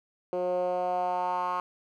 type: tone with band-pass filter sweep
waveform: 10% pulse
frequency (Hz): 180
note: F#3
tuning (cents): -47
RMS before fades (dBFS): -29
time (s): 0.33-1.6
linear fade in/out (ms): 0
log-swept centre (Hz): 460 to 1100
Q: 3.8
effects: none